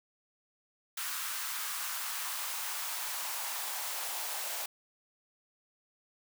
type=noise with high-pass filter sweep; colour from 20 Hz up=white; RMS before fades=-37 dBFS; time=0.97-4.66 s; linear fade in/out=5 ms; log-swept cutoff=1300 to 690 Hz; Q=2.1; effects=none